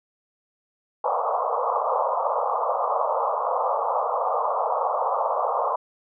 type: band-pass noise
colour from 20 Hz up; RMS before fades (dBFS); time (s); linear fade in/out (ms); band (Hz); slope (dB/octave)
white; -24; 1.04-5.76; 5; 470 to 1200; 96
effects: none